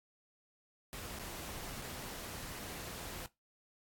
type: noise with dropouts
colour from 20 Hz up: pink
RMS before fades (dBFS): -45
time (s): 0.93-3.26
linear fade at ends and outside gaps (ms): 0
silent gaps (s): 1.188-1.195 / 1.816-1.82
effects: noise-tail reverb RT60 0.2 s tail -20 dB re dry + AAC 64 kbps

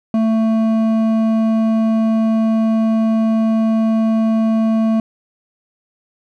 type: tone with hard clipping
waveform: triangle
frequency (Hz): 222.4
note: A3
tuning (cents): +19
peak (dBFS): -14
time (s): 0.14-5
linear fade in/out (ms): 2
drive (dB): 12
effects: none

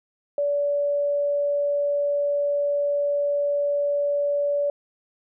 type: tone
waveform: sine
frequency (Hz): 575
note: D5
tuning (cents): -37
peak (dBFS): -20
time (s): 0.38-4.7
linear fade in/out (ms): 2
effects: none

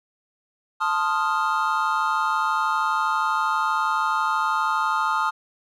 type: chord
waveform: triangle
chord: F dominant seventh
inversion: first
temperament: equal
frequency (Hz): 880 / 1046.5 / 1244.5 / 1396.9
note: A5 / C6 / Eb6 / F6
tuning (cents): 0 / 0 / 0 / 0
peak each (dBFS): -24 / -26 / -22 / -25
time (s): 0.8-5.31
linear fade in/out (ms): 20
effects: none

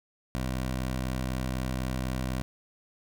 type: tone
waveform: 15% pulse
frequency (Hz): 64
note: C2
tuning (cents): -38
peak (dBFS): -23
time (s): 0.35-2.42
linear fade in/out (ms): 0
effects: none

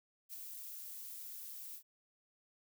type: noise with ADSR envelope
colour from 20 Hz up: violet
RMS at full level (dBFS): -44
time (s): 0.29-1.83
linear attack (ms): 46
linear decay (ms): 4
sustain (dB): -4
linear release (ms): 85
effects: none

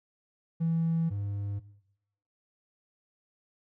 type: tone pair in turn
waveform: triangle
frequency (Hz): 164.81 / 100.97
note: E3 / G#2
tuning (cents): 0 / -48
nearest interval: minor sixth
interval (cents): 848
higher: first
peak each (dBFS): -22 / -28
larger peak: first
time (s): 0.6-1.1 / 1.1-1.6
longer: neither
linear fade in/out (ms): 20
effects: noise-tail reverb RT60 0.8 s tail -19 dB re dry + tanh soft clip ceiling -21 dBFS

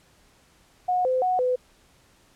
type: tone with pitch steps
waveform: sine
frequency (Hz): 727 / 513 / 736 / 503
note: F#5 / C5 / F#5 / B4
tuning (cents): -31 / -34 / -9 / +32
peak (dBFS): -20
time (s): 0.88-1.56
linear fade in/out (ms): 10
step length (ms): 170
effects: pink hiss -59 dBFS RMS until 2.35 s + low-pass 11000 Hz 12 dB/octave

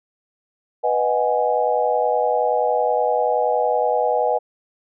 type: chord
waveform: sine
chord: G# minor seventh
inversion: first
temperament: equal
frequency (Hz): 493.9 / 622.3 / 740 / 830.6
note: B4 / D#5 / F#5 / G#5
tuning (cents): 0 / 0 / 0 / 0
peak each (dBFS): -21 / -22 / -23 / -22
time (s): 0.83-4.39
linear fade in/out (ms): 20
effects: none

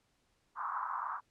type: band-pass noise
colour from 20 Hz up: pink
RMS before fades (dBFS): -38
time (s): 0.55-1.21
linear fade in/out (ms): 50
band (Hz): 940 to 1300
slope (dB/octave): 48
effects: pink hiss -75 dBFS RMS until 1.3 s + low-pass 9000 Hz 12 dB/octave

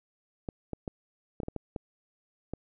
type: clicks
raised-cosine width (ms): 2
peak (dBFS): -21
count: 9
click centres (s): 0.488 / 0.733 / 0.878 / 1.402 / 1.433 / 1.484 / 1.563 / 1.762 / 2.536
effects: none

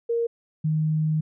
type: tone pair in turn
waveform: sine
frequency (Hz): 466.2 / 155.67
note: A#4 / D#3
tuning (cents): 0 / +1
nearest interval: octave + perfect fifth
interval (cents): 1899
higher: first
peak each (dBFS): -21 / -20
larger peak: second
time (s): 0.09-0.27 / 0.64-1.21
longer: second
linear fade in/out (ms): 10
effects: none

